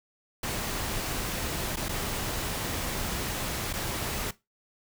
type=noise with dropouts; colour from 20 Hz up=pink; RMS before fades=-32 dBFS; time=0.43-4.31 s; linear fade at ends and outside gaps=5 ms; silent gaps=1.76-1.769 / 1.885-1.891 / 3.729-3.736 s; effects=noise-tail reverb RT60 0.2 s tail -17 dB re dry